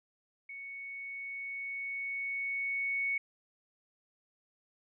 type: tone with level ramp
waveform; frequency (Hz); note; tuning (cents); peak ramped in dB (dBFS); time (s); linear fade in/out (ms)
sine; 2220; C#7; +2; -42 to -29; 0.49-3.18; 5
effects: none